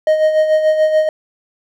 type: tone with tremolo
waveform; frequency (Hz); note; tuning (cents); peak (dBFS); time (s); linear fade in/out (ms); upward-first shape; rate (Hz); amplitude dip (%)
triangle; 622.3; D#5; 0; -6; 0.07-1.09; 2; sine; 6.9; 55
effects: none